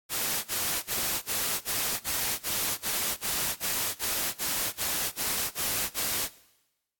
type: noise bursts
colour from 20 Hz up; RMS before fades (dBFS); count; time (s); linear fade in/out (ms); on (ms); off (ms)
white; -29; 16; 0.09-6.29; 50; 350; 40
effects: noise-tail reverb RT60 1.0 s tail -20 dB re dry + AAC 64 kbps